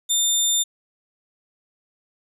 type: tone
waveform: 20% pulse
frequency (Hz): 3600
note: A7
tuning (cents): +39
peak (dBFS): -12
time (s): 0.09-0.64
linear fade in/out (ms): 20
effects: none